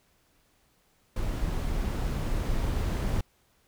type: noise with level ramp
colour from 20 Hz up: brown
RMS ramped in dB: -30 to -27 dBFS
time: 1.16-3.21 s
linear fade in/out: 5 ms
effects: pink hiss -67 dBFS RMS until 3.67 s